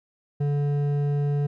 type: tone with hard clipping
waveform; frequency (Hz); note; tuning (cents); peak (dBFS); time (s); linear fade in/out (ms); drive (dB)
sine; 144.3; D3; -30; -23; 0.4-1.47; 10; 8
effects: none